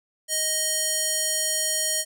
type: tone with band-pass filter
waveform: square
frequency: 625 Hz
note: D#5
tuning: 8 cents sharp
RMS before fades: -25 dBFS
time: 0.28-2.05 s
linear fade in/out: 50 ms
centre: 8700 Hz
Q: 1.5
effects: none